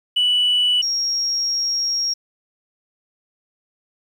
sine tone pair in turn, 2960 / 5588 Hz, F#7 / F8, 0 / 0 cents, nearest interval major seventh, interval 1100 cents, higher second, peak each -13 / -18 dBFS, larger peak first, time 0.16-0.82 / 0.82-2.14 s, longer second, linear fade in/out 10 ms, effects tanh soft clip ceiling -11 dBFS + 8-bit

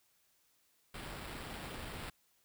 pink noise with sample-and-hold, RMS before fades -45 dBFS, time 0.94-2.1 s, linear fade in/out 5 ms, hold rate 6300 Hz, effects white hiss -73 dBFS RMS until 2.44 s

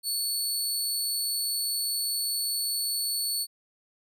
20% pulse tone, 4435 Hz, C#8, in tune, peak -21 dBFS, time 0.03-3.47 s, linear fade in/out 50 ms, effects none

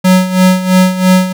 square tone with tremolo, 185 Hz, F#3, in tune, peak -4 dBFS, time 0.04-1.33 s, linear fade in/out 10 ms, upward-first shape sine, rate 3 Hz, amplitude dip 75%, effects none

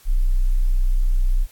sine tone, 31.15 Hz, B0, 16 cents sharp, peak -14 dBFS, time 0.05-1.47 s, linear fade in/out 50 ms, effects white hiss -51 dBFS RMS until 1.51 s + AAC 64 kbps

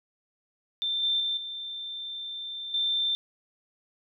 sine tone with level steps, 3569 Hz, A7, 24 cents sharp, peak -26 / -23 / -26 / -34 / -24 dBFS, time 0.82-3.15 s, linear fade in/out 0 ms, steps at 1.03 / 1.2 / 1.37 / 2.74 s, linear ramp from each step 2 ms, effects none

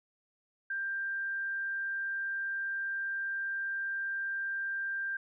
sine tone, 1585 Hz, G6, 19 cents sharp, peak -32 dBFS, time 0.7-5.17 s, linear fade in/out 5 ms, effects none

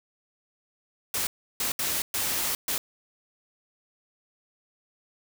white noise bursts at uneven times, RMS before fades -28 dBFS, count 5, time 1.14-1.27 / 1.6-1.72 / 1.79-2.02 / 2.14-2.55 / 2.68-2.78 s, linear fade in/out 2 ms, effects none

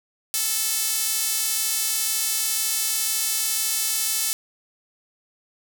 sawtooth tone with high-pass filter, 438 Hz, A4, 8 cents flat, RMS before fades -24 dBFS, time 0.34-4.33 s, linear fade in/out 0 ms, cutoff 6300 Hz, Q 0.62, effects none

